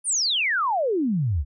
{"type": "exponential sweep", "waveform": "sine", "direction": "down", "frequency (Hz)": [9910, 63.2], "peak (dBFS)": -20, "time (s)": [0.04, 1.45], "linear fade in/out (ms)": 50, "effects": []}